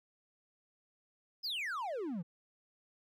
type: exponential sweep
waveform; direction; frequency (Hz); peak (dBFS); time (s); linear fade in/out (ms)
triangle; down; 5280 to 155.56; -34; 1.43-2.23; 20
effects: none